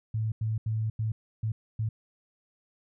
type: tone bursts at uneven times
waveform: sine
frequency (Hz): 110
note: A2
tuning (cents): 0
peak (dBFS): -26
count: 6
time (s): 0.14-0.32 / 0.41-0.58 / 0.66-0.9 / 0.99-1.12 / 1.43-1.52 / 1.79-1.89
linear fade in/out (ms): 5
effects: none